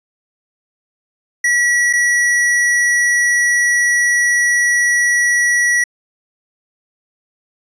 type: tone with dropouts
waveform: square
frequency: 1934 Hz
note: B6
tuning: 37 cents flat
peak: -12 dBFS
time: 1.44-5.84 s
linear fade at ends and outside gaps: 5 ms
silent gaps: 1.929-1.934 s
effects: resampled to 22050 Hz